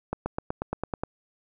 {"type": "accelerating click train", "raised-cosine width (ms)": 1, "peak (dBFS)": -14, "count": 9, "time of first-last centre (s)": [0.13, 1.035], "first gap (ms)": 130, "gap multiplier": 0.96, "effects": []}